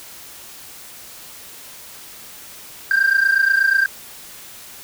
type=tone pair together; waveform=sine; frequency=1568 / 1596.3 Hz; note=G6 / G6; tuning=0 / +31 cents; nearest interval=unison; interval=31 cents; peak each=-14 / -14 dBFS; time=2.91-3.86 s; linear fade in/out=2 ms; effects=tanh soft clip ceiling -10 dBFS + white hiss -39 dBFS RMS until 4.83 s